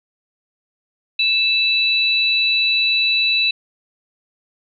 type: tone pair together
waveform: sine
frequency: 2633 / 3945 Hz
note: E7 / B7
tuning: -3 / -3 cents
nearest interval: perfect fifth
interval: 700 cents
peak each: -17 dBFS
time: 1.19-3.51 s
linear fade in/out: 5 ms
effects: none